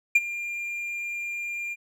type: tone with ADSR envelope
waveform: triangle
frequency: 2397 Hz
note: D7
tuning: 35 cents sharp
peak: -11 dBFS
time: 0.15-1.76 s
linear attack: 7 ms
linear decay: 36 ms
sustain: -17 dB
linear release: 37 ms
effects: none